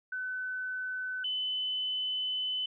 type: tone pair in turn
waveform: sine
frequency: 1510 / 3020 Hz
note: F#6 / F#7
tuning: +35 / +35 cents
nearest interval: octave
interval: 1200 cents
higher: second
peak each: -33 / -30 dBFS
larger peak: second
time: 0.12-1.24 / 1.24-2.66 s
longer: second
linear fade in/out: 5 ms
effects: none